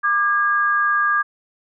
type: tone pair together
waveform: sine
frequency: 1192 / 1635.1 Hz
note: D6 / G#6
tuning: +25 / -27 cents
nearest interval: perfect fourth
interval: 548 cents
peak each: -18 dBFS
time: 0.03-1.23 s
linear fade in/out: 20 ms
effects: none